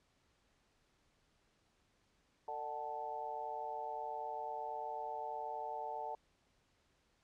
harmonic tone with a mistuned harmonic, 149.6 Hz, D3, 32 cents sharp, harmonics 3 / 4 / 5 / 6, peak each -49 / -48 / -44 / -43 dBFS, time 2.48-6.15 s, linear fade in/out 2 ms, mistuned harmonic 6, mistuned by -42 cents, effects pink hiss -75 dBFS RMS until 7.23 s + low-pass 7000 Hz 12 dB/octave

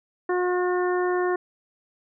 harmonic tone, 360.3 Hz, F#4, 46 cents flat, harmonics 1 / 2 / 3 / 4 / 5, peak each -22 / -30 / -31 / -35 / -34 dBFS, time 0.29-1.36 s, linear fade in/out 5 ms, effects none

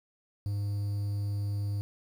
triangle tone, 101.7 Hz, G#2, 36 cents flat, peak -27 dBFS, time 0.46-1.81 s, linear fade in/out 0 ms, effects 9-bit

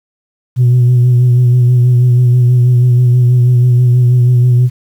sine tone with vibrato, 123.47 Hz, B2, in tune, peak -3 dBFS, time 0.56-4.7 s, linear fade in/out 50 ms, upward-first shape sine, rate 6.2 Hz, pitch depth 31 cents each way, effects tanh soft clip ceiling -3 dBFS + 7-bit

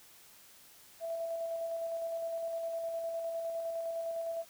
sine tone with tremolo, 664 Hz, E5, 12 cents sharp, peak -33 dBFS, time 1-4.45 s, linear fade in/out 50 ms, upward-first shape square, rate 9.8 Hz, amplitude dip 25%, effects white hiss -58 dBFS RMS until 4.49 s

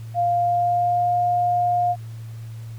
sine tone with pitch glide, 698.5 to 708.7 Hz, F5 to F5, 0 to +25 cents, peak -17 dBFS, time 0.14-1.96 s, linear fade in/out 50 ms, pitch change +25 cents, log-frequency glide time 0.3-1.17 s, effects added 113 Hz sine -32 dBFS peak until 2.78 s + pink hiss -52 dBFS RMS until 2.78 s

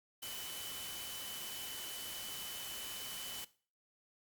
sine tone in noise, 3015 Hz, F#7, 32 cents sharp, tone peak -46 dBFS, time 0.22-3.45 s, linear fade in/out 10 ms, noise white, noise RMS -45 dBFS, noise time 0.22-3.45 s, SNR -4 dB, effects noise-tail reverb RT60 0.4 s tail -18 dB re dry + Opus 48 kbps

